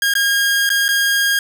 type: tone with dropouts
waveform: sawtooth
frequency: 1624 Hz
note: G#6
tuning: 39 cents flat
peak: -10 dBFS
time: 0.02-1.39 s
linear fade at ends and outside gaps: 2 ms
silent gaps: 0.138-0.152 / 0.692-0.701 / 0.882-0.888 s
effects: none